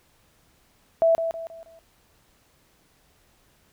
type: tone with echo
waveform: sine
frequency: 659.3 Hz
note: E5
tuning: in tune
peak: -15 dBFS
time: 1.02-1.15 s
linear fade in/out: 0 ms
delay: 160 ms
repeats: 4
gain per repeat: -8 dB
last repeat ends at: 1.79 s
effects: pink hiss -62 dBFS RMS until 3.72 s